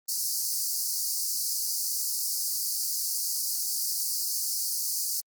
pink high-pass noise, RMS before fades -29 dBFS, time 0.08-5.21 s, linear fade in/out 10 ms, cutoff 4500 Hz, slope 96 dB/octave, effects Opus 24 kbps

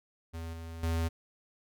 square tone with level steps, 82.41 Hz, E2, in tune, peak -38 / -41 / -29 dBFS, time 0.33-1.09 s, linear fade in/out 20 ms, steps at 0.53 / 0.83 s, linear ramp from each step 5 ms, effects none

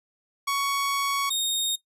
sawtooth tone pair in turn, 1116 / 3706 Hz, C#6 / A#7, +11 / -11 cents, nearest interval octave + major sixth, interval 2078 cents, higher second, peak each -20 dBFS, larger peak neither, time 0.47-1.3 / 1.3-1.76 s, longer first, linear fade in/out 10 ms, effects noise-tail reverb RT60 0.1 s tail -19 dB re dry + resampled to 32000 Hz

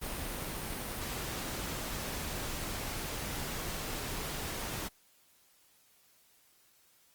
pink noise, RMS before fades -38 dBFS, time 0.01-4.89 s, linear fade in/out 20 ms, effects white hiss -66 dBFS RMS until 7.14 s + Opus 32 kbps

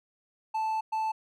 triangle tone bursts at uneven times, 878 Hz, A5, 4 cents flat, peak -25 dBFS, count 2, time 0.54-0.81 / 0.92-1.12 s, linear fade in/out 10 ms, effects none

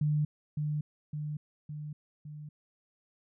sine tone with echo, 150 Hz, D3, 37 cents sharp, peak -25 dBFS, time 0.01-0.25 s, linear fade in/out 5 ms, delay 560 ms, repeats 4, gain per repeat -4 dB, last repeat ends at 2.49 s, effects none

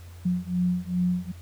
sine beating tone pair, 177.9 / 180.4 Hz, F3 / F#3, +32 / -44 cents, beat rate 2.5 Hz, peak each -26 dBFS, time 0.25-1.32 s, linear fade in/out 10 ms, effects added 87 Hz sine -41 dBFS peak until 1.41 s + pink hiss -54 dBFS RMS until 1.41 s

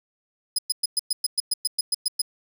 25% pulse tone bursts, 5030 Hz, D#8, 18 cents sharp, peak -15 dBFS, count 13, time 0.56-2.218 s, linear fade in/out 5 ms, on 26 ms, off 110 ms, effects none

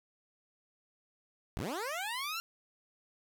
15% pulse linear sweep, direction up, 37.55 to 1394 Hz, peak -29 dBFS, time 1.57-2.4 s, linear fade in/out 0 ms, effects none

